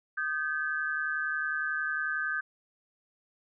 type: tone cluster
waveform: sine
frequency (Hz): 1234 / 1552 / 1703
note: D#6 / G6 / G#6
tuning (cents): -15 / -18 / +43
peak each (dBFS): -38 / -30 / -36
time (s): 0.17-2.41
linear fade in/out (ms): 10
effects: none